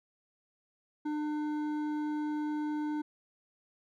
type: tone with hard clipping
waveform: sine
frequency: 300.8 Hz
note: D4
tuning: 42 cents sharp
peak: -33 dBFS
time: 1.05-3.02 s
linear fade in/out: 10 ms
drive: 9 dB
effects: none